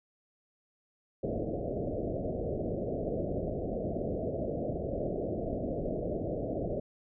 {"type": "low-pass noise", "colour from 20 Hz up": "white", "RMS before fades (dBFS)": -34, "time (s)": [1.23, 6.8], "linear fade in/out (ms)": 5, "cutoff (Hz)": 670, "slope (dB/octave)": 96, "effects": []}